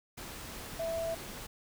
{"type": "tone in noise", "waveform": "sine", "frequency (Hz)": 660, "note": "E5", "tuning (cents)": 2, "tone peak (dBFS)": -32, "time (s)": [0.79, 1.15], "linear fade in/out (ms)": 10, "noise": "pink", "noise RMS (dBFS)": -44, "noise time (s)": [0.17, 1.47], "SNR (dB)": 9, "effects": []}